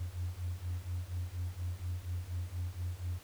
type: beating tone pair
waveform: sine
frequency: 86.4 / 90.6 Hz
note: F2 / F#2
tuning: -18 / -36 cents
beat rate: 4.2 Hz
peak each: -38 / -37 dBFS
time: 0-3.19 s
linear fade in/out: 10 ms
effects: tanh soft clip ceiling -30 dBFS + pink hiss -56 dBFS RMS until 3.23 s